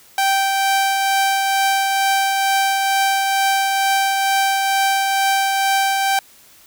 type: tone with tremolo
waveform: sawtooth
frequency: 781 Hz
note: G5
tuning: 7 cents flat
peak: -10 dBFS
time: 0.18-6.19 s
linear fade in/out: 2 ms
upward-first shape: triangle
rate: 2.2 Hz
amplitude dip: 30%
effects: white hiss -48 dBFS RMS until 6.66 s